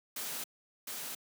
white noise with echo, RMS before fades -39 dBFS, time 0.16-0.44 s, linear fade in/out 5 ms, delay 710 ms, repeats 1, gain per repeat -2 dB, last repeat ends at 1.15 s, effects high-pass 150 Hz 12 dB/octave

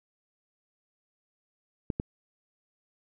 clicks, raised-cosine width 3 ms, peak -16 dBFS, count 2, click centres 1.902 / 1.999 s, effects none

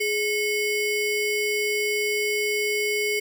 square ring-modulated tone, 1300 Hz, E6, 24 cents flat, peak -20 dBFS, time 0-3.2 s, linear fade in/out 10 ms, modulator 881 Hz, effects 9-bit

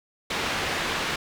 white low-pass noise, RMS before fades -28 dBFS, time 0.3-1.16 s, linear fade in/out 5 ms, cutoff 2900 Hz, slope 12 dB/octave, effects none

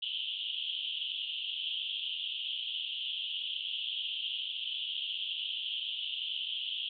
pink band-pass noise, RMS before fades -37 dBFS, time 0.02-6.89 s, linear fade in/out 5 ms, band 2900 to 3400 Hz, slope 96 dB/octave, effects none

